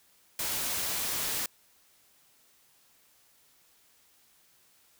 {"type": "noise", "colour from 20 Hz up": "white", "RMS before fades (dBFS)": -32, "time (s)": [0.39, 1.46], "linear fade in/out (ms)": 2, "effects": ["white hiss -64 dBFS RMS until 4.99 s"]}